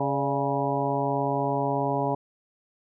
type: harmonic tone with a mistuned harmonic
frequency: 138.59 Hz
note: C#3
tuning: in tune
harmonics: 1 / 2 / 3 / 4 / 5 / 6 / 7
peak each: -31 / -31 / -31 / -31 / -31 / -31 / -31 dBFS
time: 0-2.15 s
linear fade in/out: 5 ms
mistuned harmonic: 4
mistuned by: +68 cents
effects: none